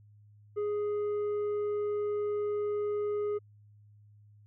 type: tone with tanh clipping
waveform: sine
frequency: 415.3 Hz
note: G#4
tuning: in tune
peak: -30 dBFS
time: 0.56-3.39 s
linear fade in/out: 20 ms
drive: 5 dB
effects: added 104 Hz sine -55 dBFS peak until 4.46 s